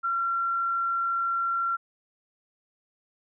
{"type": "tone", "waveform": "sine", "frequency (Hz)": 1367, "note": "F6", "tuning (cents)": -37, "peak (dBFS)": -24, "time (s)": [0.03, 1.77], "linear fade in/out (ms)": 20, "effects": []}